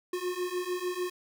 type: beating tone pair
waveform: square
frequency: 356.8 / 363.5 Hz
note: F4 / F#4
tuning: +37 / -31 cents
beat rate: 6.7 Hz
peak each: -35 / -34 dBFS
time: 0.13-1.1 s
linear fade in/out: 5 ms
effects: none